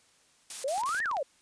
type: noise bursts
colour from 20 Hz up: blue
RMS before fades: -36 dBFS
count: 3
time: 0.5-0.996 s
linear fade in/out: 2 ms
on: 140 ms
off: 38 ms
type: exponential two-way sweep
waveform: sine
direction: up then down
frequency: 505 to 1903 to 505 Hz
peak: -28 dBFS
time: 0.64-1.23 s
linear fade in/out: 5 ms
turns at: 1.03 s
type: click train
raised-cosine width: 0.2 ms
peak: -24 dBFS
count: 8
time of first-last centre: 0.78-1.169 s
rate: 18 Hz
effects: white hiss -64 dBFS RMS until 1.41 s + resampled to 22050 Hz